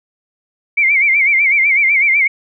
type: tone with vibrato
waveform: sine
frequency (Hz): 2217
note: C#7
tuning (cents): 0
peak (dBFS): -9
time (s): 0.77-2.28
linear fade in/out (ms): 10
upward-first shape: sine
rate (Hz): 8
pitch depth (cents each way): 110
effects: none